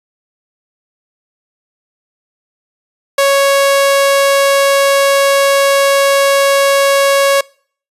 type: tone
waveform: sawtooth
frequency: 554.4 Hz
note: C#5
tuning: in tune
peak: -4 dBFS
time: 3.18-7.41 s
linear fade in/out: 5 ms
effects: noise-tail reverb RT60 0.5 s tail -25 dB re dry + resampled to 32000 Hz